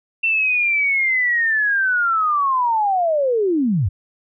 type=linear sweep; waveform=sine; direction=down; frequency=2701 to 78.5 Hz; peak=-15 dBFS; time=0.23-3.89 s; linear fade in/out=10 ms; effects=none